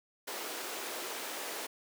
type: high-pass noise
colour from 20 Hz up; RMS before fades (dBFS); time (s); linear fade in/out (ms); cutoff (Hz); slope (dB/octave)
pink; -40; 0.27-1.67; 10; 330; 24
effects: none